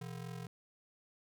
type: ring-modulated tone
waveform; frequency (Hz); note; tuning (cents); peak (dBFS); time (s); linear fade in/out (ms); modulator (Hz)
square; 145.6; D3; -15; -40; 0.01-0.47; 2; 22.2
effects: none